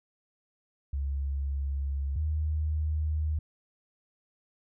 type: tone pair in turn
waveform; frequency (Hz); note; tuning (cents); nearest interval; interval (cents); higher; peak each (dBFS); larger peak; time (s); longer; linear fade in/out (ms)
sine; 69.3 / 77; C#2 / D#2; 0 / -17; major second; 183; second; -28 / -26; second; 0.93-2.16 / 2.16-3.39; neither; 5
effects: none